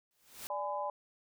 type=noise with exponential growth; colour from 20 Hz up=white; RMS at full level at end=-41 dBFS; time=0.11-0.47 s; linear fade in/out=0 ms; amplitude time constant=77 ms
type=chord; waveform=sine; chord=G# diminished; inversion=second; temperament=equal with one note detuned; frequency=587.3 / 830.6 / 1007.4 Hz; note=D5 / G#5 / B5; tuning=0 / 0 / +34 cents; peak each=-38 dBFS; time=0.5-0.9 s; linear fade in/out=2 ms
effects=none